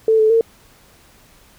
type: tone with pitch steps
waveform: sine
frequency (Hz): 443.1 / 435.4 / 455.1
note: A4 / A4 / A#4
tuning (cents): +12 / -18 / -42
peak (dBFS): -10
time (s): 0.08-0.41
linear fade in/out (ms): 2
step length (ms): 110
effects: pink hiss -50 dBFS RMS until 1.58 s